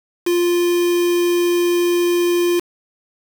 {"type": "tone with quantisation", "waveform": "triangle", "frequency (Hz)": 349.2, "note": "F4", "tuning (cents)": 0, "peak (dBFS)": -12, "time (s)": [0.26, 2.6], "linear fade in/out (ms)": 10, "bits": 4, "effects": []}